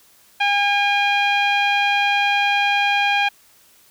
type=tone with low-pass filter; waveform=sawtooth; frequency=810 Hz; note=G#5; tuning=43 cents flat; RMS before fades=-18 dBFS; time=0.4-3.29 s; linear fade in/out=10 ms; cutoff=2800 Hz; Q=3.8; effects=white hiss -53 dBFS RMS until 3.9 s